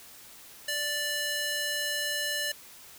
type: tone with high-pass filter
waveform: square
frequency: 587.3 Hz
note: D5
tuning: in tune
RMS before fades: -31 dBFS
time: 0.68-2.52 s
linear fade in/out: 5 ms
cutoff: 1700 Hz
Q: 0.77
effects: white hiss -50 dBFS RMS until 2.98 s